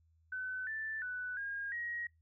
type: tone with pitch steps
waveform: sine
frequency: 1513 / 1764 / 1490 / 1624 / 1893 Hz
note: F#6 / A6 / F#6 / G#6 / A#6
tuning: +38 / +4 / +12 / -39 / +26 cents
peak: -37 dBFS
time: 0.32-2.07 s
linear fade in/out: 5 ms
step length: 350 ms
effects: noise-tail reverb RT60 0.2 s tail -25 dB re dry + added 81 Hz sine -67 dBFS peak until 2.21 s